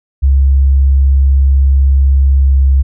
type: tone with pitch glide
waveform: sine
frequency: 68 to 67.49 Hz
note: C#2 to C#2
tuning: -33 to -46 cents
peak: -5 dBFS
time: 0.22-2.83 s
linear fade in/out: 20 ms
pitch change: -13 cents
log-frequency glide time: 2.39-2.56 s
effects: none